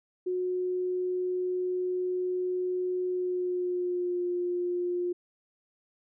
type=tone with pitch glide; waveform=sine; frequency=364.4 to 354.4 Hz; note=F#4 to F4; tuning=-26 to +25 cents; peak=-27 dBFS; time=0.26-5.13 s; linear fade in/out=10 ms; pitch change=-49 cents; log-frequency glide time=3.07-4.25 s; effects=none